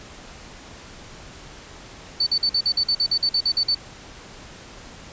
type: tone bursts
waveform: sine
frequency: 4514 Hz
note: C#8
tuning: 31 cents sharp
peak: -17 dBFS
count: 14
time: 2.2-3.748 s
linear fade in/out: 5 ms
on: 66 ms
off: 48 ms
effects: pink hiss -42 dBFS RMS until 5.12 s + resampled to 16000 Hz